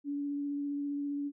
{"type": "tone with vibrato", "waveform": "sine", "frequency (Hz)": 285.8, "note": "D4", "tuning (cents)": -47, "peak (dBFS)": -32, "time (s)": [0.04, 1.32], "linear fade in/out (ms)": 50, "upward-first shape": "triangle", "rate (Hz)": 15, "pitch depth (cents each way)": 13, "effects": []}